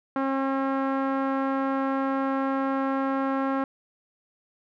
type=tone with low-pass filter; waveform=sawtooth; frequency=269.8 Hz; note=C#4; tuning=47 cents flat; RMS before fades=-26 dBFS; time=0.16-3.64 s; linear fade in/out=2 ms; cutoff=1300 Hz; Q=1.9; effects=none